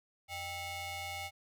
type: ring-modulated tone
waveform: sawtooth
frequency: 701 Hz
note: F5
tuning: 6 cents sharp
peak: -32 dBFS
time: 0.28-1.31 s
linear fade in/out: 50 ms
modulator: 1490 Hz
effects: none